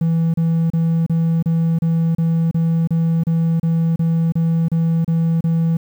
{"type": "tone bursts", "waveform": "triangle", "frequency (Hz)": 164.81, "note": "E3", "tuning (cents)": 0, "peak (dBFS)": -11, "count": 16, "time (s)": [0.01, 5.77], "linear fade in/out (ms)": 5, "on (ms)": 330, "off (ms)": 32, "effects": ["tanh soft clip ceiling -7 dBFS", "8-bit"]}